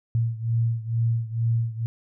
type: beating tone pair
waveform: sine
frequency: 114.5 / 116.7 Hz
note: A#2 / A#2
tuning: -31 / +2 cents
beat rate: 2.2 Hz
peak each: -23 / -26 dBFS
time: 0.15-1.86 s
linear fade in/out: 0 ms
effects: none